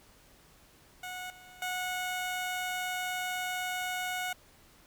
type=tone with level steps; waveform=15% pulse; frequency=732 Hz; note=F#5; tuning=19 cents flat; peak=-32 / -45 / -26 dBFS; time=1.03-4.33 s; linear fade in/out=5 ms; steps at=1.3 / 1.62 s; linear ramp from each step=2 ms; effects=pink hiss -60 dBFS RMS until 4.86 s